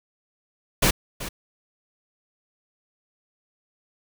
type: noise with echo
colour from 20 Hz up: pink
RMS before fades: -18 dBFS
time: 0.82-0.91 s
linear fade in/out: 10 ms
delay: 380 ms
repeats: 1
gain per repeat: -14 dB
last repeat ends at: 1.29 s
effects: none